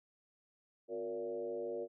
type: tone with frequency modulation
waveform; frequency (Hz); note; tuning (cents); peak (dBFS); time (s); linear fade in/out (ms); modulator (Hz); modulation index
sine; 466.2; A#4; 0; -37; 0.88-1.88; 50; 105; 1.2
effects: none